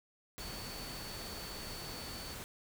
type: tone in noise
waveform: sine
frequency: 4477 Hz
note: C#8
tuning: 16 cents sharp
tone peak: -48 dBFS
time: 0.4-2.34 s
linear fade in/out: 0 ms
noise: pink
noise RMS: -45 dBFS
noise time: 0.38-2.44 s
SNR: -6 dB
effects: none